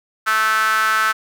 sawtooth tone with high-pass filter, 218.4 Hz, A3, 13 cents flat, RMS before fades -17 dBFS, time 0.26-1.13 s, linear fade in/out 20 ms, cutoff 1400 Hz, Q 9.7, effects none

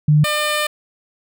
sine / 10% pulse tone pair in turn, 150.2 / 600.8 Hz, D3 / D5, +39 / +39 cents, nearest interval 2 octaves, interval 2400 cents, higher second, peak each -9 dBFS, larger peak neither, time 0.08-0.24 / 0.24-0.67 s, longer second, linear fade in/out 5 ms, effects none

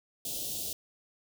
white band-stop noise, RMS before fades -36 dBFS, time 0.25-0.73 s, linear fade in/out 2 ms, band 690 to 3000 Hz, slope 48 dB/octave, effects none

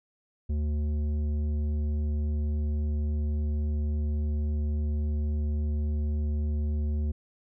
sine tone with tanh clipping, 74.7 Hz, D2, 30 cents sharp, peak -27 dBFS, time 0.49-7.12 s, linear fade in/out 10 ms, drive 10 dB, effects none

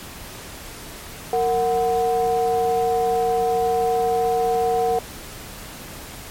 triangle ring-modulated tone, 138.59 Hz, C#3, in tune, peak -12 dBFS, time 1.33-4.99 s, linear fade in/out 2 ms, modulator 600 Hz, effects pink hiss -37 dBFS RMS until 6.3 s + MP3 64 kbps

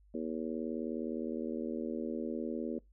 harmonic tone, 79.6 Hz, D#2, 40 cents sharp, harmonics 3 / 4 / 5 / 6 / 7, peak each -38 / -40 / -42 / -44 / -45 dBFS, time 0.14-2.79 s, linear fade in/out 5 ms, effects noise-tail reverb RT60 0.2 s tail -24 dB re dry + added 50 Hz sine -60 dBFS peak until 2.92 s

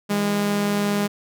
sawtooth tone pair together, 161.9 / 204.4 Hz, E3 / G#3, -31 / -27 cents, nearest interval major third, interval 404 cents, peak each -27 / -16 dBFS, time 0.09-1.08 s, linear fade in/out 20 ms, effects none

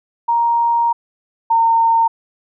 sine tone pair in turn, 936 / 914.1 Hz, A#5 / A#5, +7 / -34 cents, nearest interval unison, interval 41 cents, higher first, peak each -12 / -10 dBFS, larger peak second, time 0.28-0.93 / 1.5-2.08 s, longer first, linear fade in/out 10 ms, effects none

